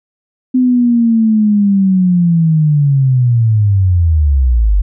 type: linear sweep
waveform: sine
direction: down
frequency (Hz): 256.5 to 45.99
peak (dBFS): -7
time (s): 0.54-4.82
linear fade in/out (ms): 10
effects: none